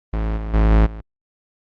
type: tone with level steps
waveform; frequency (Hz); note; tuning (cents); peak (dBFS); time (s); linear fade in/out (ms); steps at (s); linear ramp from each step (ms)
45% pulse; 53.9; A1; -35; -19 / -24 / -12 / -10 / -30; 0.13-1.01; 5; 0.36 / 0.53 / 0.7 / 0.85; 20
effects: low-pass 2000 Hz 12 dB/octave + Opus 32 kbps